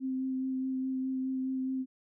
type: tone with vibrato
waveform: sine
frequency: 261.6 Hz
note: C4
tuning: in tune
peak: -30 dBFS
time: 0-1.86 s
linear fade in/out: 50 ms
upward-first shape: sine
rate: 4.8 Hz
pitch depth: 12 cents each way
effects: none